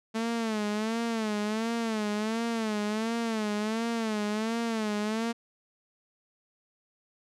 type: tone with vibrato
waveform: sawtooth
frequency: 220 Hz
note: A3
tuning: in tune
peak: -24 dBFS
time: 0.14-5.33 s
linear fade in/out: 20 ms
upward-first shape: sine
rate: 1.4 Hz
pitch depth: 98 cents each way
effects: low-pass 8000 Hz 12 dB/octave